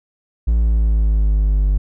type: linear sweep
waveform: triangle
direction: down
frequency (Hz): 57 to 48.59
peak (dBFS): -10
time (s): 0.47-1.78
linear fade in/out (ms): 10
effects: none